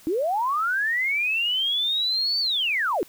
sine linear two-way sweep, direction up then down, 295.7 to 4589 to 295.7 Hz, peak -21 dBFS, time 0.07-3.03 s, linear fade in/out 0 ms, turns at 2.4 s, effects white hiss -51 dBFS RMS until 3.08 s

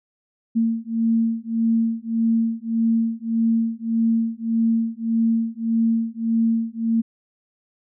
sine beating tone pair, 226.6 / 228.3 Hz, A#3 / A#3, -49 / -36 cents, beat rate 1.7 Hz, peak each -21 dBFS, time 0.55-7.02 s, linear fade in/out 20 ms, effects none

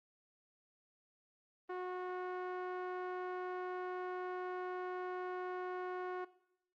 sawtooth tone with low-pass filter, 364.8 Hz, F#4, 24 cents flat, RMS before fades -42 dBFS, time 1.69-6.25 s, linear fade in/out 10 ms, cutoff 1400 Hz, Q 1.2, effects noise-tail reverb RT60 0.8 s tail -18 dB re dry + Opus 32 kbps

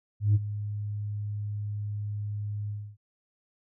sine tone with ADSR envelope, 103.83 Hz, G#2, in tune, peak -15 dBFS, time 0.2-2.97 s, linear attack 150 ms, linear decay 31 ms, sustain -15 dB, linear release 280 ms, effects tanh soft clip ceiling -16 dBFS

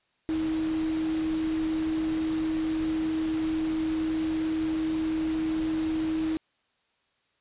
sine tone in noise, 317.6 Hz, D#4, 36 cents sharp, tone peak -25 dBFS, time 0.29-6.37 s, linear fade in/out 0 ms, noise pink, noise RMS -40 dBFS, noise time 0.29-6.37 s, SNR +12 dB, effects white hiss -71 dBFS RMS until 7.4 s + resampled to 8000 Hz

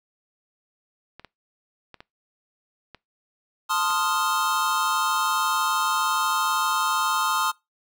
clicks, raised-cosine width 0.3 ms, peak -25 dBFS, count 6, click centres 1.196 / 1.247 / 1.943 / 2.005 / 2.947 / 3.905 s
square chord, F dominant seventh, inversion first, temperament equal, 880 / 1046.5 / 1244.5 / 1396.9 Hz, A5 / C6 / Eb6 / F6, 0 / 0 / 0 / 0 cents, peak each -30 / -27 / -26 / -30 dBFS, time 3.69-7.52 s, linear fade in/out 20 ms
effects noise-tail reverb RT60 0.2 s tail -23 dB re dry

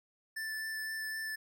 square tone with vibrato, 1760 Hz, A6, in tune, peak -37 dBFS, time 0.36-1.36 s, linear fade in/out 10 ms, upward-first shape sine, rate 3.9 Hz, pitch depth 10 cents each way, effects none

